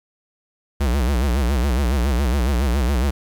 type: tone with vibrato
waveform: square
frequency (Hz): 65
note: C2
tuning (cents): -11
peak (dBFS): -17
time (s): 0.8-3.11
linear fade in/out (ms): 10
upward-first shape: sine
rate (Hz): 7.2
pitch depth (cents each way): 190
effects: 8-bit

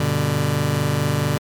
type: chord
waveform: sawtooth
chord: G major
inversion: none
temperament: just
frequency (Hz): 98 / 122.5 / 147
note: G2 / B2 / D3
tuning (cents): 0 / -14 / +2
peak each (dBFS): -21 / -19 / -16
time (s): 0-1.38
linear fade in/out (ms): 5
effects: MP3 96 kbps

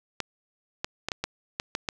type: clicks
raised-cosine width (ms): 0.2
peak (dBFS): -11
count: 8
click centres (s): 0.203 / 0.845 / 1.086 / 1.118 / 1.24 / 1.599 / 1.751 / 1.888
effects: none

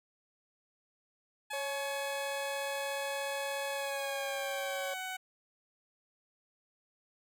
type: tone with pitch glide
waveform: 15% pulse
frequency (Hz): 850 to 748.6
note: G#5 to F#5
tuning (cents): +40 to +20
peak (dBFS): -31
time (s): 1.5-5.17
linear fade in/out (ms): 10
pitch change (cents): -220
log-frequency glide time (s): 3.73-4.98
type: tone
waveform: 40% pulse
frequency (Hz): 554.4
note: C#5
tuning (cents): 0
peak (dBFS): -36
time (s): 1.53-4.94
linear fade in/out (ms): 5
effects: none

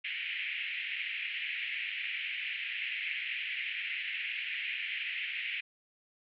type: band-pass noise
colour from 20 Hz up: pink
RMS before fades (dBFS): -37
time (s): 0.04-5.61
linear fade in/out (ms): 10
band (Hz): 2000 to 2900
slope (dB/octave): 48
effects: none

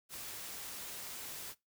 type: noise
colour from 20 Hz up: white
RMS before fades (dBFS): -45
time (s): 0.09-1.55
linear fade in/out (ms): 50
effects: noise-tail reverb RT60 0.2 s tail -21 dB re dry

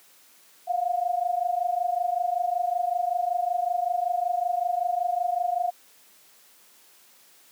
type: tone pair together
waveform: sine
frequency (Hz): 697 / 722.3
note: F5 / F#5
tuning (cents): -4 / -42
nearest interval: minor second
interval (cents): 62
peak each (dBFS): -26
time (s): 0.67-5.71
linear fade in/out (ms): 20
effects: white hiss -56 dBFS RMS until 7.51 s + high-pass 200 Hz 12 dB/octave

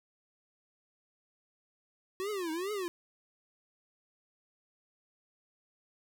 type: tone with vibrato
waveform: square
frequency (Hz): 365.9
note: F#4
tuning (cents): -19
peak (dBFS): -34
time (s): 2.2-2.88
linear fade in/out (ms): 0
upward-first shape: triangle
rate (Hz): 2.4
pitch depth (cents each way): 290
effects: none

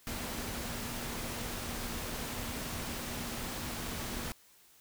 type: tone in noise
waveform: sine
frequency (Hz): 237.2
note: A#3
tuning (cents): +30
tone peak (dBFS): -46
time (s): 0.07-4.32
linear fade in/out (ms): 0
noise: pink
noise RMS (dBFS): -39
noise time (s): 0.07-4.32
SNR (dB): -10
effects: white hiss -62 dBFS RMS until 4.8 s

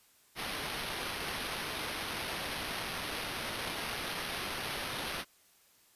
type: noise with sample-and-hold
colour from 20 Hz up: white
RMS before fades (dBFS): -38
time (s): 0.35-5.25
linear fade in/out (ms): 50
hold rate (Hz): 7350
effects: white hiss -65 dBFS RMS until 5.95 s + resampled to 32000 Hz

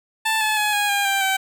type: tone with pitch steps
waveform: 15% pulse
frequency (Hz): 882 / 862.4 / 843.1 / 824.4 / 806 / 788 / 770.5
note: A5 / A5 / G#5 / G#5 / G5 / G5 / G5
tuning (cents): +4 / -35 / +26 / -13 / +48 / +9 / -30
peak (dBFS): -12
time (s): 0.25-1.37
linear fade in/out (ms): 10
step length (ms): 160
effects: none

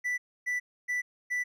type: tone bursts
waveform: triangle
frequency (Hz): 1975.5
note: B6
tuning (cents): 0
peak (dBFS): -26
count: 4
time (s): 0.04-1.44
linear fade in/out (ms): 20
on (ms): 140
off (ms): 280
effects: none

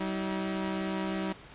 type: tone pair together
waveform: sawtooth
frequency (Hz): 191.1 / 319.5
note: G3 / D#4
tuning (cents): -44 / +46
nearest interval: major sixth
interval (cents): 890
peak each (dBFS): -28 / -31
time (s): 0-1.33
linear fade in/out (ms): 10
effects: pink hiss -50 dBFS RMS until 1.54 s + resampled to 8000 Hz

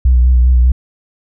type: tone with vibrato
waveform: sine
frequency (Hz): 62.1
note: B1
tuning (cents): +10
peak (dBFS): -4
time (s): 0.05-0.72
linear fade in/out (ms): 5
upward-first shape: sine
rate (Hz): 5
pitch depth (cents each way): 42
effects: tanh soft clip ceiling -3 dBFS

